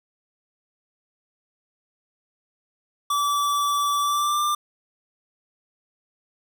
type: tone with pitch glide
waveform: square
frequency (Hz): 1156 to 1189.2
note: D6 to D6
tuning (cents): -28 to +21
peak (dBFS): -21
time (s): 3.1-4.55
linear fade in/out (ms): 5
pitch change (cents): +49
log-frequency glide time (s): 4-4.43
effects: none